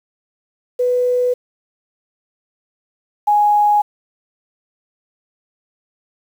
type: tone pair in turn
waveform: sine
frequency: 495.2 / 831.3 Hz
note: B4 / G#5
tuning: +5 / +1 cents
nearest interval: major sixth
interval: 896 cents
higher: second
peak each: -13 / -10 dBFS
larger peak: second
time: 0.79-1.34 / 3.27-3.82 s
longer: neither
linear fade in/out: 10 ms
effects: 7-bit